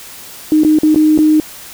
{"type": "tone with dropouts", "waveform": "sine", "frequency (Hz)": 308.3, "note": "D#4", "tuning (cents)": -16, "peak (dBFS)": -6, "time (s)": [0.52, 1.4], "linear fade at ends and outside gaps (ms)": 1, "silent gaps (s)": [[0.635, 0.648], [0.787, 0.833], [0.946, 0.959], [1.177, 1.188]], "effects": ["white hiss -33 dBFS RMS until 1.73 s"]}